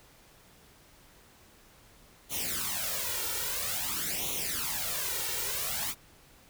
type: noise with flanger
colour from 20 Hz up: white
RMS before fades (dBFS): -33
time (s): 2.29-5.95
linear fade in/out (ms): 50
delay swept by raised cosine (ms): 0.3 to 2.2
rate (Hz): 0.5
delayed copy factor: +0.8
effects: pink hiss -58 dBFS RMS until 6.49 s